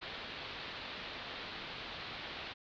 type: low-pass noise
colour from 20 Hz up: white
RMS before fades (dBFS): -45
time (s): 0.01-2.54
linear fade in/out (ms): 20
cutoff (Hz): 4200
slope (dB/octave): 48
effects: none